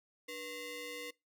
sawtooth ring-modulated tone, 784 Hz, G5, in tune, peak -35 dBFS, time 0.28-1.11 s, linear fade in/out 10 ms, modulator 1270 Hz, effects noise-tail reverb RT60 0.2 s tail -21 dB re dry

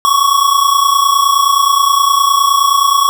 square tone pair together, 1100 / 1129.6 Hz, C#6 / C#6, -14 / +32 cents, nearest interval unison, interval 46 cents, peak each -12 dBFS, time 0.05-3.09 s, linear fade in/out 0 ms, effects none

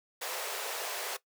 pink high-pass noise, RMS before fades -37 dBFS, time 0.21-1.17 s, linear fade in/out 10 ms, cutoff 420 Hz, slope 48 dB/octave, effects noise-tail reverb RT60 0.1 s tail -17 dB re dry

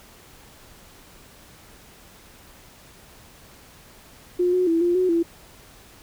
sine tone with pitch steps, 356.7 / 365 / 330.7 / 349.1 / 368 / 336.1 Hz, F4 / F#4 / E4 / F4 / F#4 / E4, +37 / -24 / +6 / -1 / -9 / +34 cents, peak -17 dBFS, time 4.39-5.23 s, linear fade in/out 10 ms, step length 140 ms, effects pink hiss -49 dBFS RMS until 6.02 s

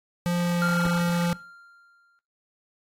square tone with pitch glide, 174.61 to 172.8 Hz, F3 to F3, 0 to -18 cents, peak -23 dBFS, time 0.26-1.33 s, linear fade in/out 0 ms, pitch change -18 cents, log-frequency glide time 0.39-0.75 s
triangle tone with exponential decay, 1391 Hz, F6, 7 cents flat, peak -21 dBFS, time 0.62-2.19 s, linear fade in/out 0 ms, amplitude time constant 340 ms
clicks, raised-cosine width 2 ms, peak -20 dBFS, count 2, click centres 0.854 / 0.865 s
effects noise-tail reverb RT60 0.3 s tail -19 dB re dry + AAC 48 kbps

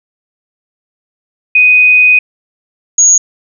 sine tone pair in turn, 2495 / 6661 Hz, D#7 / G#8, +4 / +4 cents, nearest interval octave + perfect fourth, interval 1700 cents, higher second, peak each -3 dBFS, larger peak neither, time 1.55-2.19 / 2.98-3.18 s, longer first, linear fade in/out 5 ms, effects none

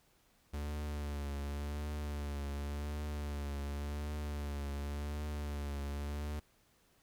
45% pulse tone with vibrato, 72.7 Hz, D2, 17 cents flat, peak -37 dBFS, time 0.53-6.4 s, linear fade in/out 10 ms, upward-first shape triangle, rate 0.9 Hz, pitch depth 46 cents each way, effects pink hiss -70 dBFS RMS until 7.02 s

